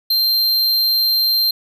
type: tone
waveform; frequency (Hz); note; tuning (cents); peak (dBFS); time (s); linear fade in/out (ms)
square; 4159; C8; -11; -14; 0.1-1.51; 5
effects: none